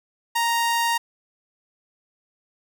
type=tone; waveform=sawtooth; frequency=932.3 Hz; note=A#5; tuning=in tune; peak=-16 dBFS; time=0.35-0.98 s; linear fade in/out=10 ms; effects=none